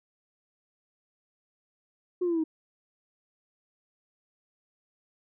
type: exponential sweep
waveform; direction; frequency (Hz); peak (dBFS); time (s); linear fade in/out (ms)
sine; down; 366 to 311.4; -23; 2.21-2.44; 10
effects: tanh soft clip ceiling -21 dBFS